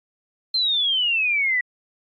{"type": "exponential sweep", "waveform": "sine", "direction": "down", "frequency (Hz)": [4186, 1935], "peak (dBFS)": -18, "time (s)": [0.54, 1.61], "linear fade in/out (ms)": 5, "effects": ["AAC 48 kbps"]}